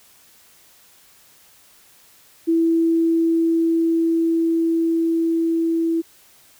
sine tone with level ramp, 330 Hz, E4, 2 cents sharp, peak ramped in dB -14 to -17 dBFS, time 2.47-6.02 s, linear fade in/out 20 ms, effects white hiss -52 dBFS RMS until 6.59 s

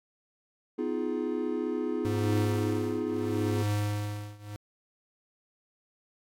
triangle chord, F half-diminished seventh, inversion second, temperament just, 251.4 / 314.3 / 349.2 / 419.1 Hz, Cb4 / Eb4 / F4 / Ab4, +31 / +18 / 0 / +16 cents, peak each -32 dBFS, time 0.78-3.63 s, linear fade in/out 10 ms
square tone with tremolo, 103.83 Hz, G#2, in tune, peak -26 dBFS, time 2.05-4.56 s, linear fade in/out 0 ms, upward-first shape triangle, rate 0.75 Hz, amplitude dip 95%
effects AAC 64 kbps

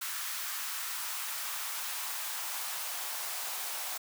white noise with high-pass filter sweep, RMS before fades -37 dBFS, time 0.01-3.98 s, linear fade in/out 10 ms, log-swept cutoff 1300 to 720 Hz, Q 1.7, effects none

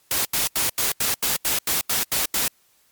white noise bursts, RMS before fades -22 dBFS, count 11, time 0.11-2.48 s, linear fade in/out 2 ms, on 140 ms, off 83 ms, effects white hiss -61 dBFS RMS until 2.91 s + MP3 96 kbps

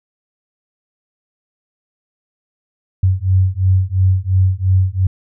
sine beating tone pair, 92.5 / 95.4 Hz, F#2 / G2, 0 / -47 cents, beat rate 2.9 Hz, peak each -14 dBFS, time 3.03-5.07 s, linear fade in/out 5 ms, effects none

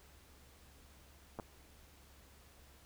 clicks, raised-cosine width 1 ms, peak -29 / -28 dBFS, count 2, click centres 1.389 / 1.398 s, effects added 69 Hz sine -63 dBFS peak until 2.85 s + pink hiss -63 dBFS RMS until 2.85 s

